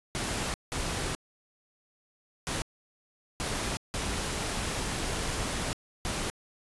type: noise bursts at uneven times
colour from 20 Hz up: pink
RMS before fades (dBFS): -32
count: 6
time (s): 0.15-0.54 / 0.72-1.15 / 2.47-2.62 / 3.4-3.77 / 3.94-5.73 / 6.05-6.3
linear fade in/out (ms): 0
effects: resampled to 24000 Hz